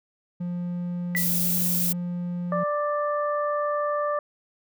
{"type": "tone", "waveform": "triangle", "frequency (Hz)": 175.9, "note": "F3", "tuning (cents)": 13, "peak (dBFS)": -25, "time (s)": [0.4, 2.64], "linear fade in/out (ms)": 10}
{"type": "tone with exponential decay", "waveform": "sine", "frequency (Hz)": 1975.5, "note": "B6", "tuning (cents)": 0, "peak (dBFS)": -21, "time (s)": [1.15, 1.31], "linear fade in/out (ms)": 0, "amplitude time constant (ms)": 34}
{"type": "noise", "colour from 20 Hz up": "violet", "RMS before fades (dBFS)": -25, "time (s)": [1.16, 1.93], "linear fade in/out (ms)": 10}
{"type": "harmonic tone", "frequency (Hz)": 589, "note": "D5", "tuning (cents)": 5, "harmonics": [1, 2, 3], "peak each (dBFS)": [-25, -27, -38], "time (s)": [2.52, 4.19], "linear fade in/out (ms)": 2}
{"effects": []}